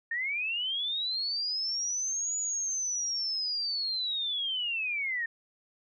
sine linear two-way sweep, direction up then down, 1805 to 6910 to 1805 Hz, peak -29 dBFS, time 0.11-5.26 s, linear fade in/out 5 ms, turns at 2.37 s, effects none

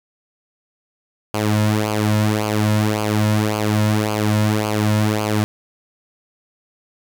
sawtooth tone with flanger, 106.5 Hz, G#2, 44 cents sharp, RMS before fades -18 dBFS, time 1.34-5.44 s, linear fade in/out 0 ms, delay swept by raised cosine 0.53 to 2.63 ms, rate 1.8 Hz, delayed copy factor -0.7, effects none

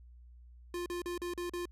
square tone bursts, 350.9 Hz, F4, 8 cents sharp, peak -36 dBFS, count 6, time 0.74-1.655 s, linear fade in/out 2 ms, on 120 ms, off 39 ms, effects added 60 Hz sine -52 dBFS peak until 1.71 s + resampled to 32000 Hz

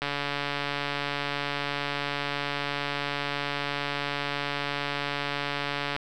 click train, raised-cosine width 0.3 ms, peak -13 dBFS, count 851, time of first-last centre 0.02-5.964 s, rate 143 Hz, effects none

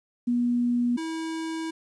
sine / square tone pair in turn, 241.7 / 323.5 Hz, B3 / E4, -37 / -32 cents, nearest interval perfect fourth, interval 505 cents, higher second, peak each -21 / -30 dBFS, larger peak first, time 0.27-0.97 / 0.97-1.71 s, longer second, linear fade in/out 10 ms, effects resampled to 22050 Hz + 10-bit

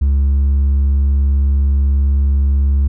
triangle tone with hard clipping, 69.3 Hz, C#2, in tune, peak -9 dBFS, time 0.01-2.88 s, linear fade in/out 10 ms, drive 1 dB, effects none

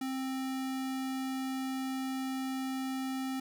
square tone, 263.5 Hz, C4, 12 cents sharp, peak -34 dBFS, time 0.01-3.4 s, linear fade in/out 5 ms, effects none

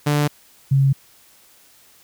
sawtooth / sine tone pair in turn, 147.1 / 136.48 Hz, D3 / C#3, +3 / -27 cents, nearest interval minor second, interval 130 cents, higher first, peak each -12 dBFS, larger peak neither, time 0.06-0.28 / 0.71-0.93 s, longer neither, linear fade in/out 10 ms, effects white hiss -52 dBFS RMS until 2.03 s

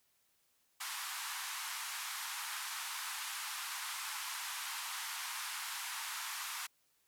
pink band-pass noise, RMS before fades -42 dBFS, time 0.8-6.67 s, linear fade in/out 10 ms, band 890 to 14000 Hz, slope 48 dB/octave, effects white hiss -75 dBFS RMS until 7.07 s

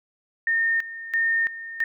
sine tone with tremolo, 1826 Hz, A#6, 36 cents flat, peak -19 dBFS, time 0.47-1.84 s, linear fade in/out 2 ms, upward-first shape square, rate 1.5 Hz, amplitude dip 80%, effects none

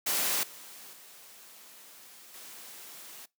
white noise with level steps, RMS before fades -29 / -48 / -52 / -47 dBFS, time 0.06-3.26 s, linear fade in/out 10 ms, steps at 0.43 / 0.93 / 2.34 s, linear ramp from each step 2 ms, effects noise-tail reverb RT60 0.2 s tail -22 dB re dry + high-pass 200 Hz 12 dB/octave

